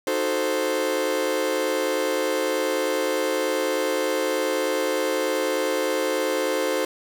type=chord; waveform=40% pulse; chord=D# diminished seventh; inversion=none; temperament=equal; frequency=311.1 / 370 / 440 / 523.3 Hz; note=D#4 / F#4 / A4 / C5; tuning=0 / 0 / 0 / 0 cents; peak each=-29 / -29 / -27 / -24 dBFS; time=0.07-6.85 s; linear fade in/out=2 ms; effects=none